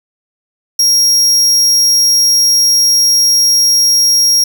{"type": "tone", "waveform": "40% pulse", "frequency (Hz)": 5600, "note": "F8", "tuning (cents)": 4, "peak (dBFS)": -6, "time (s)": [0.79, 4.44], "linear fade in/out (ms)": 5, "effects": []}